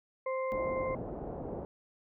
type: harmonic tone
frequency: 523.3 Hz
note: C5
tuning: in tune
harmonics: 1 / 2 / 4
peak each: -32 / -38 / -44 dBFS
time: 0.26-0.95 s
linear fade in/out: 5 ms
type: low-pass noise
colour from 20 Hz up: white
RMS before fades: -40 dBFS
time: 0.52-1.65 s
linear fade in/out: 0 ms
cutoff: 650 Hz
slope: 24 dB/octave
effects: none